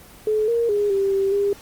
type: tone with pitch steps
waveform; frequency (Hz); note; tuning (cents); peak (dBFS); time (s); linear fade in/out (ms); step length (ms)
sine; 429.6 / 466.9 / 411.6 / 392.8 / 390.6 / 402.8; A4 / A#4 / G#4 / G4 / G4 / G4; -41 / +3 / -16 / +4 / -6 / +47; -17; 0.27-1.53; 2; 210
effects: pink hiss -45 dBFS RMS until 1.61 s + Opus 24 kbps